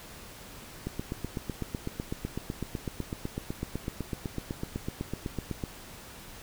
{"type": "click train", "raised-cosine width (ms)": 3, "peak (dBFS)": -19, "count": 39, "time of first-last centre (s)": [0.87, 5.638], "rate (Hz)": 7.97, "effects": ["pink hiss -47 dBFS RMS until 6.42 s"]}